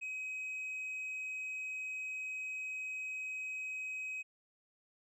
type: tone with tanh clipping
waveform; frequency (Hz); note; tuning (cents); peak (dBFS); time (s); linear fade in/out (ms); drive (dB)
sine; 2533; D#7; +30; -39; 0.01-4.23; 20; 2
effects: none